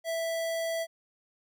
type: tone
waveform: square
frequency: 659.3 Hz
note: E5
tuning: in tune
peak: -30 dBFS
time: 0.04-0.87 s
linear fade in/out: 50 ms
effects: none